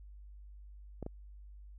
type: clicks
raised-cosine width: 2 ms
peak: -27 dBFS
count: 2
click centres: 1.027 / 1.064 s
effects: added 50 Hz sine -49 dBFS peak until 1.78 s